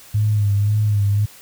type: tone with vibrato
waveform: sine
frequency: 103.8 Hz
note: G#2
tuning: in tune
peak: -14 dBFS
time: 0.14-1.26 s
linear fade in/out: 10 ms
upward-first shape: sine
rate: 1.9 Hz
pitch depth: 49 cents each way
effects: white hiss -44 dBFS RMS until 1.41 s